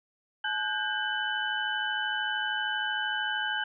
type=tone cluster; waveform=sine; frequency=854 / 1481 / 1594 / 3003 Hz; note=G#5 / F#6 / G6 / F#7; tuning=+48 / +1 / +28 / +25 cents; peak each=-35 / -35 / -31 / -34 dBFS; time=0.44-3.64 s; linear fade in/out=5 ms; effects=none